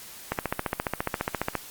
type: click train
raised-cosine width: 0.5 ms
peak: -10 dBFS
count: 19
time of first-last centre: 0.32-1.553 s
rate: 14.6 Hz
effects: white hiss -44 dBFS RMS until 1.7 s + Opus 48 kbps